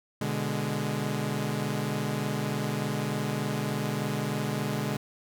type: chord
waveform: sawtooth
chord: G# diminished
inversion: first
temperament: equal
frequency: 123.47 / 146.83 / 207.7 Hz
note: B2 / D3 / G#3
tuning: 0 / 0 / 0 cents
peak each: -30 / -28 / -28 dBFS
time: 0.21-4.97 s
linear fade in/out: 5 ms
effects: none